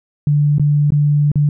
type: tone with dropouts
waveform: sine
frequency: 146.7 Hz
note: D3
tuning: 2 cents flat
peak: -10 dBFS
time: 0.27-1.49 s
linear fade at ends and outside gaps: 2 ms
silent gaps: 0.583-0.596 / 0.905-0.921 / 1.317-1.356 s
effects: none